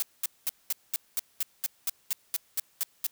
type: noise bursts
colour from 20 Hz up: blue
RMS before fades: -28 dBFS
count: 14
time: 0-3.066 s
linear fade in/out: 0 ms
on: 24 ms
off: 210 ms
effects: white hiss -65 dBFS RMS until 3.11 s